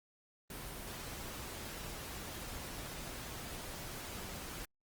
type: noise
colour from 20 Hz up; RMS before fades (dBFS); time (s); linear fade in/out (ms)
pink; -45; 0.5-4.65; 2
effects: Opus 24 kbps